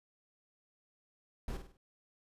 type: noise with echo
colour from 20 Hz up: brown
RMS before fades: -39 dBFS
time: 1.48-1.57 s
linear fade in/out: 2 ms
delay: 50 ms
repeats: 4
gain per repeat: -7 dB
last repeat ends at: 1.77 s
effects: resampled to 32000 Hz